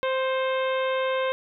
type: harmonic tone with a mistuned harmonic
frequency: 523.3 Hz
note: C5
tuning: in tune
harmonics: 1 / 2 / 3 / 4 / 5 / 6 / 7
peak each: -24 / -30 / -34 / -36 / -38 / -40 / -41 dBFS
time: 0.03-1.32 s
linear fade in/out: 0 ms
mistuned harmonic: 4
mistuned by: +30 cents
effects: none

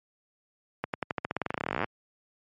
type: accelerating click train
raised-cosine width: 0.5 ms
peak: -13 dBFS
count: 28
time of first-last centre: 0.84-1.844 s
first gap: 98 ms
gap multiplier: 0.91
effects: high-pass 100 Hz 12 dB/octave + MP3 48 kbps

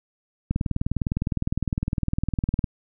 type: click train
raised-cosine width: 5 ms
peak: -11 dBFS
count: 43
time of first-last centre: 0.51-2.642 s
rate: 19.7 Hz
effects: none

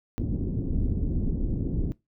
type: low-pass noise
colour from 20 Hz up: pink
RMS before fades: -27 dBFS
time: 0.18-1.92 s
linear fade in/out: 0 ms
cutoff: 320 Hz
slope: 24 dB/octave
effects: noise-tail reverb RT60 0.2 s tail -21 dB re dry

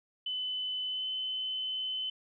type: tone with pitch glide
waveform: sine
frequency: 3017 to 3041 Hz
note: F#7 to F#7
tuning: +33 to +47 cents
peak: -32 dBFS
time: 0.26-2.1 s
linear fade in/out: 5 ms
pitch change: +14 cents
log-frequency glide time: 0.87-1.06 s
effects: none

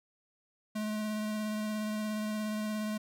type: tone with vibrato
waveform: square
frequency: 213.6 Hz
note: G#3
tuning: 49 cents sharp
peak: -33 dBFS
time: 0.75-2.98 s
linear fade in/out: 10 ms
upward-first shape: sine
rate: 17 Hz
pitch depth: 14 cents each way
effects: none

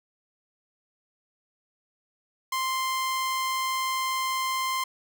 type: tone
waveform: sawtooth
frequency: 1046.5 Hz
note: C6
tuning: in tune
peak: -22 dBFS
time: 2.52-4.84 s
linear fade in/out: 5 ms
effects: none

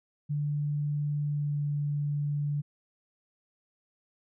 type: tone with pitch glide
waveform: sine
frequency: 146.83 to 145.73 Hz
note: D3 to D3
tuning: 0 to -13 cents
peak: -27 dBFS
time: 0.29-2.62 s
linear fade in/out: 20 ms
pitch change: -13 cents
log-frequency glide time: 1.24-1.59 s
effects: none

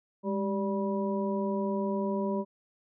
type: harmonic tone with a mistuned harmonic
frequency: 194.8 Hz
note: G3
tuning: 11 cents flat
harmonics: 1 / 2 / 3 / 5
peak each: -30 / -33 / -35 / -37 dBFS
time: 0.23-2.45 s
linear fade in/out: 50 ms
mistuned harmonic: 1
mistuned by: +73 cents
effects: none

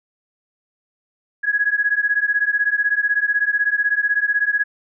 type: beating tone pair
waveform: sine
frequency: 1661.2 / 1677.2 Hz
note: G#6 / G#6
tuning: 0 / +17 cents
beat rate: 16 Hz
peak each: -19 dBFS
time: 1.43-4.64 s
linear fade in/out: 20 ms
effects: none

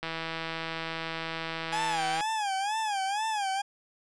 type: click train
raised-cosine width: 0.3 ms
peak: -18 dBFS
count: 356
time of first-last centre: 0.03-2.208 s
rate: 163 Hz
type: tone with vibrato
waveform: 40% pulse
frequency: 824 Hz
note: G#5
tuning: 14 cents flat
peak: -27 dBFS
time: 1.72-3.62 s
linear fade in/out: 10 ms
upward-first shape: sine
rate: 2.1 Hz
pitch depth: 130 cents each way
effects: resampled to 22050 Hz

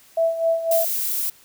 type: tone with tremolo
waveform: sine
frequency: 659.3 Hz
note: E5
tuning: in tune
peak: -15 dBFS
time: 0.17-0.85 s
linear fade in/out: 5 ms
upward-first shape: sine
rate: 3.9 Hz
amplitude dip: 70%
type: noise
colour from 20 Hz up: violet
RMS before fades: -24 dBFS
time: 0.71-1.3 s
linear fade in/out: 5 ms
effects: white hiss -52 dBFS RMS until 1.44 s

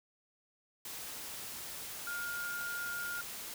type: tone in noise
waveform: sine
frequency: 1415 Hz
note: F6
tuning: 22 cents sharp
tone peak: -37 dBFS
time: 2.07-3.21 s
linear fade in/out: 2 ms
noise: white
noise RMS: -44 dBFS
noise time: 0.85-3.54 s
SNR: +4 dB
effects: none

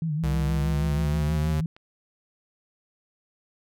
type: tone with vibrato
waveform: sine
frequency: 155.8 Hz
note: D#3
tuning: 3 cents sharp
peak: -24 dBFS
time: 0.02-1.66 s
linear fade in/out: 2 ms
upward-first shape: sine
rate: 6.3 Hz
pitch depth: 91 cents each way
type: linear sweep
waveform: square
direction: up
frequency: 65.41 to 77.78 Hz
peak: -26 dBFS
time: 0.23-1.61 s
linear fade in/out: 10 ms
type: click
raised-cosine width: 0.3 ms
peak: -33 dBFS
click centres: 1.765 s
effects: none

